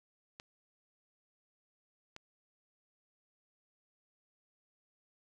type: clicks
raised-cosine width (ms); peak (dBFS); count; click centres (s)
0.2; -29; 2; 0.399 / 2.164
effects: none